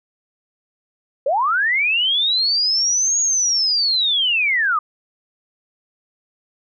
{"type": "linear two-way sweep", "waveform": "sine", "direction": "up then down", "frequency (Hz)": [506, 6720, 1172], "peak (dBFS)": -15, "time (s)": [1.26, 4.79], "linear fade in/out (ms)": 5, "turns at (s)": 3.2, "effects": []}